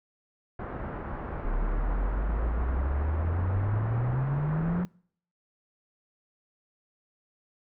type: low-pass noise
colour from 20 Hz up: pink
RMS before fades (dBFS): -36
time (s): 0.59-4.84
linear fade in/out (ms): 5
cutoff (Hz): 1500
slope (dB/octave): 24
type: exponential sweep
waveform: sine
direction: up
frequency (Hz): 33.72 to 181.7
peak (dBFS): -25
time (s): 1.45-4.85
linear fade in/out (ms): 0
effects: noise-tail reverb RT60 0.6 s tail -26 dB re dry